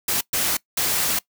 white noise bursts at uneven times, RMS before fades -22 dBFS, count 3, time 0.08-0.21 / 0.33-0.57 / 0.77-1.19 s, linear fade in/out 5 ms, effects noise-tail reverb RT60 0.1 s tail -21 dB re dry

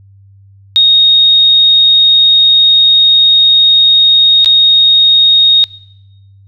sine tone with dropouts, 3729 Hz, A#7, in tune, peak -3 dBFS, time 0.76-5.64 s, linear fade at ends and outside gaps 0 ms, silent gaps 4.446-4.459 s, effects noise-tail reverb RT60 1.0 s tail -22 dB re dry + added 98 Hz sine -38 dBFS peak until 6.47 s

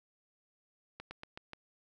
slowing click train, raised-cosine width 0.3 ms, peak -28 dBFS, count 5, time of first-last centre 1-1.533 s, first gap 110 ms, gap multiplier 1.13, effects none

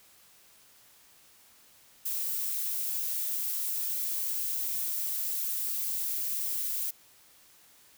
violet noise, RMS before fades -32 dBFS, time 2.05-6.91 s, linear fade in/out 10 ms, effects white hiss -59 dBFS RMS until 7.97 s

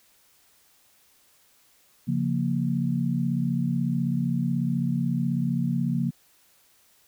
sine chord, Bb minor, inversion first, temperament equal, 138.59 / 174.61 / 233.1 Hz, Db3 / F3 / Bb3, 0 / 0 / 0 cents, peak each -27 dBFS, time 2.07-6.11 s, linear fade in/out 20 ms, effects white hiss -61 dBFS RMS until 7.07 s

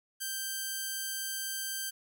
5% pulse tone, 1568 Hz, G6, in tune, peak -23 dBFS, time 0.2-1.91 s, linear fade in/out 20 ms, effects none

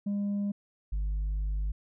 sine tone pair in turn, 202.5 / 50.62 Hz, G#3 / G#1, -43 / -44 cents, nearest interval 2 octaves, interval 2401 cents, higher first, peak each -25 dBFS, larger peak neither, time 0.06-0.52 / 0.92-1.72 s, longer second, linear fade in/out 10 ms, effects tanh soft clip ceiling -27 dBFS

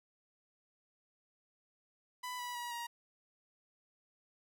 sawtooth tone with pitch steps, 996 / 978.9 / 962.1 / 945.5 Hz, B5 / B5 / B5 / A#5, +14 / -16 / -46 / +24 cents, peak -36 dBFS, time 2.23-2.87 s, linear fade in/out 10 ms, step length 160 ms, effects none

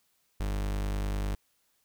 40% pulse tone, 50 Hz, G1, 35 cents sharp, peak -28 dBFS, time 0.4-1.35 s, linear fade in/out 5 ms, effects white hiss -72 dBFS RMS until 1.84 s

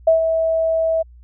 sine tone with ADSR envelope, 650 Hz, E5, 24 cents flat, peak -8 dBFS, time 0.07-1.03 s, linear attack 7 ms, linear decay 120 ms, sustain -7 dB, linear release 16 ms, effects added 60 Hz sine -41 dBFS peak until 1.23 s

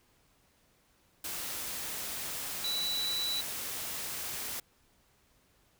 sine tone in noise, 3947 Hz, B7, 2 cents flat, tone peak -31 dBFS, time 2.64-3.41 s, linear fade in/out 5 ms, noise white, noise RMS -38 dBFS, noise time 1.24-4.6 s, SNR +4 dB, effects pink hiss -68 dBFS RMS until 5.79 s

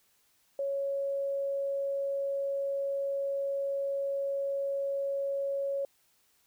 sine tone, 554.4 Hz, C#5, in tune, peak -29 dBFS, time 0.59-5.85 s, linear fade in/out 2 ms, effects white hiss -69 dBFS RMS until 6.46 s

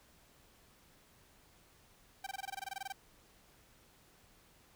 sawtooth tone bursts, 780 Hz, G5, 9 cents flat, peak -35 dBFS, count 15, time 2.24-2.924 s, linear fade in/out 5 ms, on 26 ms, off 21 ms, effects pink hiss -65 dBFS RMS until 4.75 s

